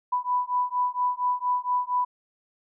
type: beating tone pair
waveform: sine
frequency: 989 / 993.3 Hz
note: B5 / B5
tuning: +2 / +10 cents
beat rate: 4.3 Hz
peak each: -26 / -26 dBFS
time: 0.12-2.05 s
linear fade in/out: 10 ms
effects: none